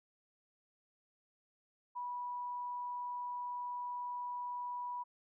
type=tone; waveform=sine; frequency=979 Hz; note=B5; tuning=15 cents flat; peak=-38 dBFS; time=1.95-5.04 s; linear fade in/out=20 ms; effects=none